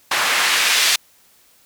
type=noise with band-pass filter sweep; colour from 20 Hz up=white; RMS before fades=-17 dBFS; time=0.11-0.96 s; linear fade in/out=5 ms; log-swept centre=1300 to 3200 Hz; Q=0.94; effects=white hiss -54 dBFS RMS until 1.65 s